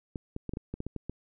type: clicks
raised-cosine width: 3 ms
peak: -22 dBFS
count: 10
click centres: 0.158 / 0.364 / 0.493 / 0.536 / 0.571 / 0.74 / 0.804 / 0.866 / 0.963 / 1.096 s
effects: none